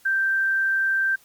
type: tone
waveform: sine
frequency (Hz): 1568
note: G6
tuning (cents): 0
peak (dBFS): -19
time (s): 0.05-1.16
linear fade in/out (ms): 10
effects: white hiss -56 dBFS RMS until 1.24 s + Opus 48 kbps